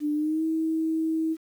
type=tone with pitch glide; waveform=sine; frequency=297.4 to 320.6 Hz; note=D4 to E4; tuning=+22 to -48 cents; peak=-23 dBFS; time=0-1.37 s; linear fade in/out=50 ms; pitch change=+130 cents; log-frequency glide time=0.13-0.43 s; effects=9-bit